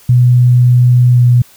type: tone with pitch glide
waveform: sine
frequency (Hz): 123.5 to 122.29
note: B2 to B2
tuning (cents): 0 to -17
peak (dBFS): -4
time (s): 0.09-1.42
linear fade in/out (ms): 5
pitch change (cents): -17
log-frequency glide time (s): 1.11-1.21
effects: white hiss -43 dBFS RMS until 1.56 s